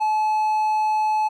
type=tone; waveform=triangle; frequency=860 Hz; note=A5; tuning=40 cents flat; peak=-16 dBFS; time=0-1.29 s; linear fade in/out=20 ms; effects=none